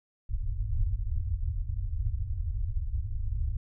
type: low-pass noise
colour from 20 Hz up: pink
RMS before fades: -30 dBFS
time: 0.29-3.57 s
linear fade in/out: 5 ms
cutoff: 110 Hz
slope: 96 dB/octave
effects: none